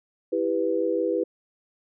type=chord; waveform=sine; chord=E minor; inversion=none; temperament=just; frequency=329.6 / 395.6 / 494.4 Hz; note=E4 / G4 / B4; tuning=0 / +16 / +2 cents; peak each=-27 / -27 / -25 dBFS; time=0.32-1.24 s; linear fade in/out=10 ms; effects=none